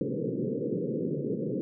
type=band-pass noise; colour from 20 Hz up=white; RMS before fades=-31 dBFS; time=0.01-1.61 s; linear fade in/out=0 ms; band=120 to 510 Hz; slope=96 dB/octave; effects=none